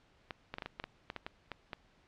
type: clicks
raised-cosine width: 0.3 ms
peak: -23 dBFS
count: 12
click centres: 0.308 / 0.54 / 0.584 / 0.622 / 0.66 / 0.799 / 0.84 / 1.101 / 1.163 / 1.265 / 1.517 / 1.732 s
effects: pink hiss -67 dBFS RMS until 2.07 s + low-pass 4000 Hz 12 dB/octave